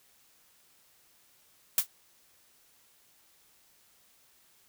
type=noise with exponential decay; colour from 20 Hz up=blue; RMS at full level=-19 dBFS; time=1.78-1.87 s; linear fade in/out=2 ms; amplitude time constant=19 ms; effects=white hiss -64 dBFS RMS until 4.68 s